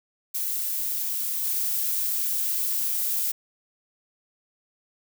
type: noise with level steps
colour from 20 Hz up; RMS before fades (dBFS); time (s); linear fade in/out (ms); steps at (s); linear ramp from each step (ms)
violet; -28 / -26; 0.34-3.32; 10; 1.43; 20
effects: none